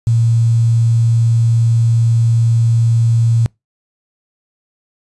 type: tone with quantisation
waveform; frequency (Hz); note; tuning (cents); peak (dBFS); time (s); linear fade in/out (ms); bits
sine; 115.3; A#2; -19; -9; 0.07-3.46; 0; 6
effects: noise-tail reverb RT60 0.2 s tail -26 dB re dry + resampled to 24000 Hz